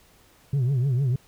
sine tone with vibrato, 130.81 Hz, C3, in tune, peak -17 dBFS, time 0.53-1.16 s, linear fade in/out 5 ms, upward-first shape triangle, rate 6.6 Hz, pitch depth 190 cents each way, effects tanh soft clip ceiling -19 dBFS + pink hiss -57 dBFS RMS until 1.27 s

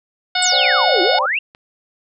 harmonic tone, 730 Hz, F#5, 24 cents flat, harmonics 1 / 2 / 3 / 4 / 5 / 6 / 7, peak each -21 / -22 / -24 / -26 / -21 / -24 / -26 dBFS, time 0.35-1.19 s, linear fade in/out 5 ms
sine exponential two-way sweep, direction down then up, 8350 to 329.6 to 2873 Hz, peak -16 dBFS, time 0.42-1.39 s, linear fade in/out 5 ms, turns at 1.02 s
sine chord, C suspended second, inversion none, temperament equal, 523.3 / 587.3 / 784 Hz, C5 / D5 / G5, 0 / 0 / 0 cents, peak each -24 dBFS, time 0.52-1.26 s, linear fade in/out 5 ms
clicks, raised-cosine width 0.3 ms, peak -25 dBFS, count 2, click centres 0.881 / 1.549 s
effects none

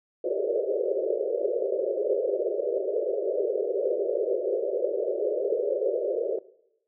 pink band-pass noise, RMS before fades -27 dBFS, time 0.24-6.39 s, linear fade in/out 5 ms, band 370 to 600 Hz, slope 96 dB/octave, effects noise-tail reverb RT60 0.8 s tail -19 dB re dry

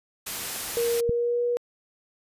white noise, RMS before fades -32 dBFS, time 0.26-1.01 s, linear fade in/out 10 ms
sine tone with pitch glide, 470 to 482.1 Hz, A#4 to B4, +14 to -42 cents, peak -22 dBFS, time 0.77-1.57 s, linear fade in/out 0 ms, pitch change +44 cents, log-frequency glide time 1-1.43 s
click, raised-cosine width 5 ms, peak -16 dBFS, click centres 1.094 s
effects resampled to 32000 Hz

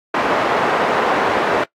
pink band-pass noise, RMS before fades -17 dBFS, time 0.14-1.64 s, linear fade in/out 5 ms, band 440 to 1400 Hz, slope 12 dB/octave, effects noise-tail reverb RT60 0.1 s tail -19 dB re dry + AAC 64 kbps

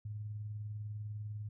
sine tone with tremolo, 105.5 Hz, G#2, 28 cents sharp, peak -37 dBFS, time 0.05-1.49 s, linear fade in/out 5 ms, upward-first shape triangle, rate 20 Hz, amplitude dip 45%, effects none

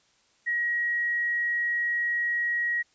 sine tone, 1900 Hz, A#6, 33 cents sharp, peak -24 dBFS, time 0.46-2.83 s, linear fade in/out 20 ms, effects white hiss -65 dBFS RMS until 2.94 s + resampled to 16000 Hz

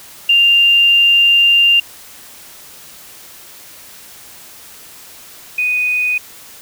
sine tone pair in turn, 2792 / 2486 Hz, F7 / D#7, -1 / -2 cents, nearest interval major second, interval 201 cents, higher first, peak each -7 / -13 dBFS, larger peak first, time 0.29-1.8 / 5.58-6.18 s, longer first, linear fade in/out 5 ms, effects white hiss -38 dBFS RMS until 6.61 s

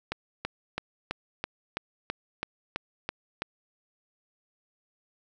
click train, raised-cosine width 0.3 ms, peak -14 dBFS, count 11, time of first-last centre 0.12-3.42 s, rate 3.03 Hz, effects none

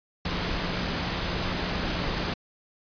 sine tone in noise, 178.1 Hz, F3, 34 cents sharp, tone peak -37 dBFS, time 0.25-2.34 s, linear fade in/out 5 ms, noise pink, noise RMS -29 dBFS, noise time 0.25-2.34 s, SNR -11 dB, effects resampled to 11025 Hz

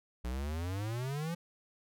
square exponential sweep, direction up, 58.7 to 174.61 Hz, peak -35 dBFS, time 0.24-1.35 s, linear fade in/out 10 ms, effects none

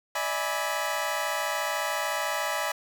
20% pulse chord, E dominant seventh, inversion third, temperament equal with one note detuned, 587.3 / 647.2 / 830.6 / 987.8 Hz, D5 / E5 / G#5 / B5, 0 / -32 / 0 / 0 cents, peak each -28 dBFS, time 0.15-2.72 s, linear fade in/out 5 ms, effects 8-bit

